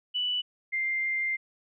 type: tone pair in turn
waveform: sine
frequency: 2967 / 2098 Hz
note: F#7 / C7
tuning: +4 / +4 cents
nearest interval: tritone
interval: 600 cents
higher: first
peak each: -26 dBFS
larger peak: neither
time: 0.14-0.42 / 0.72-1.37 s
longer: second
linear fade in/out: 20 ms
effects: none